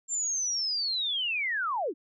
sine linear sweep, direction down, 7400 to 250.2 Hz, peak -27 dBFS, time 0.08-1.94 s, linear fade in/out 50 ms, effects none

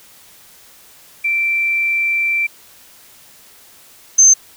sine tone pair in turn, 2345 / 6260 Hz, D7 / G8, -3 / -3 cents, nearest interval octave + perfect fourth, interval 1700 cents, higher second, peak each -14 / -5 dBFS, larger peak second, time 1.24-2.47 / 4.18-4.34 s, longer first, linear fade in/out 10 ms, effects white hiss -45 dBFS RMS until 4.56 s

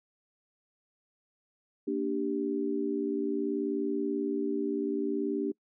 sine chord, G minor, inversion first, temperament equal, 233.1 / 293.7 / 392 Hz, Bb3 / D4 / G4, 0 / 0 / 0 cents, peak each -35 / -31 / -32 dBFS, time 1.87-5.52 s, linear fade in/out 10 ms, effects noise-tail reverb RT60 0.1 s tail -25 dB re dry

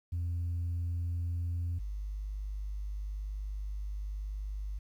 sine tone pair in turn, 86.1 / 50.49 Hz, F2 / G#1, -24 / -48 cents, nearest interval major sixth, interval 924 cents, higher first, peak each -29 / -34 dBFS, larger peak first, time 0.12-1.79 / 1.79-4.79 s, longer second, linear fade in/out 10 ms, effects tanh soft clip ceiling -29 dBFS + 11-bit

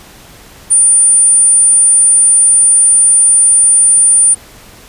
sine tone, 9280 Hz, D9, 22 cents flat, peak -4 dBFS, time 0.7-4.35 s, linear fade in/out 20 ms, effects pink hiss -37 dBFS RMS until 4.88 s + resampled to 32000 Hz

